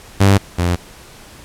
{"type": "tone pair in turn", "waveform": "sawtooth", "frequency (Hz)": [98.6, 87.63], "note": ["G2", "F2"], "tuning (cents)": [11, 6], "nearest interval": "major second", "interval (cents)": 205, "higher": "first", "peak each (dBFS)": [-4, -10], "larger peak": "first", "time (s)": [[0.2, 0.38], [0.58, 0.76]], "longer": "neither", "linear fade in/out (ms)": 10, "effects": ["pink hiss -40 dBFS RMS until 1.44 s", "low-pass 12000 Hz 12 dB/octave"]}